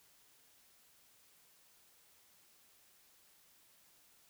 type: silence
effects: white hiss -67 dBFS RMS until 4.29 s